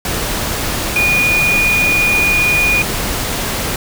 sine tone in noise, 2448 Hz, D#7, 29 cents flat, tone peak -11 dBFS, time 0.96-2.82 s, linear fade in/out 2 ms, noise pink, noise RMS -19 dBFS, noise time 0.05-3.76 s, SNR +5 dB, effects none

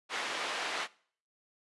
white band-pass noise, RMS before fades -36 dBFS, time 0.09-0.88 s, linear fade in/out 50 ms, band 440 to 2700 Hz, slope 12 dB/octave, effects noise-tail reverb RT60 0.5 s tail -21 dB re dry + resampled to 24000 Hz

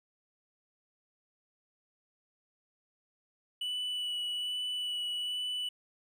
triangle tone with vibrato, 2960 Hz, F#7, in tune, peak -31 dBFS, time 3.61-5.69 s, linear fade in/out 5 ms, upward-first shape sine, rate 1.2 Hz, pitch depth 12 cents each way, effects none

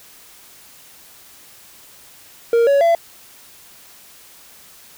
triangle tone with pitch steps, 466.2 / 560.9 / 674.7 Hz, A#4 / C#5 / E5, 0 / +20 / +40 cents, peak -9 dBFS, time 2.53-2.95 s, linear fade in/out 2 ms, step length 140 ms, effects white hiss -45 dBFS RMS until 4.97 s

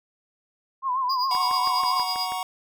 sine tone with vibrato, 1034 Hz, C6, 21 cents flat, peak -22 dBFS, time 0.82-2.06 s, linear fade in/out 50 ms, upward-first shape sine, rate 7.3 Hz, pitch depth 83 cents each way
triangle tone with tremolo, 4900 Hz, D#8, 27 cents flat, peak -24 dBFS, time 1.09-2.28 s, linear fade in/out 10 ms, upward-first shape sine, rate 9.1 Hz, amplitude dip 80%
square chord, F# major, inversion none, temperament equal with one note detuned, 740 / 942.1 / 1108.7 Hz, F#5 / A#5 / C#6, 0 / +18 / 0 cents, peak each -31 / -33 / -33 dBFS, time 1.31-2.43 s, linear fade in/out 2 ms
click train, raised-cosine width 0.5 ms, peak -22 dBFS, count 7, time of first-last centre 1.35-2.321 s, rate 6.18 Hz
effects none

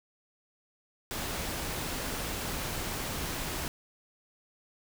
pink noise, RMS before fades -35 dBFS, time 1.11-3.68 s, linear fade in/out 0 ms, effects none

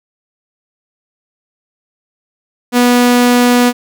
sawtooth tone, 244.5 Hz, B3, 17 cents flat, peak -3 dBFS, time 2.72-3.73 s, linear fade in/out 50 ms, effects none

